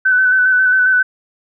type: tone with vibrato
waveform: sine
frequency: 1511 Hz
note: F#6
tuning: 36 cents sharp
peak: -9 dBFS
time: 0.05-1.03 s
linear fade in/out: 10 ms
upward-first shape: square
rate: 7.4 Hz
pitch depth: 22 cents each way
effects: none